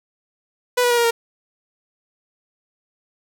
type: tone with pitch steps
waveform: sawtooth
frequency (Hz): 493.9 / 486.3 / 478.7 / 471.3 / 464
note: B4 / B4 / A#4 / A#4 / A#4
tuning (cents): 0 / -27 / +46 / +19 / -8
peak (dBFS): -11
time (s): 0.77-1.11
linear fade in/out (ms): 10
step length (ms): 68
effects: none